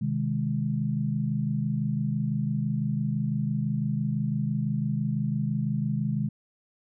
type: chord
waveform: sine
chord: Ab major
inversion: first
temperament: just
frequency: 129.78 / 155.74 / 207.7 Hz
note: C3 / Eb3 / Ab3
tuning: -14 / +2 / 0 cents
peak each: -29 dBFS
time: 0.01-6.29 s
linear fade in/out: 10 ms
effects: none